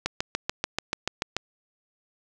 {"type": "click train", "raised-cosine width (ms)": 0.2, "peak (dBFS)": -8, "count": 10, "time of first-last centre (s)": [0.06, 1.366], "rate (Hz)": 6.89, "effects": []}